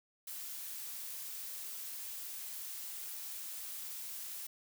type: noise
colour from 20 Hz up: blue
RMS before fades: -44 dBFS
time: 0.27-4.47 s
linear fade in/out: 5 ms
effects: none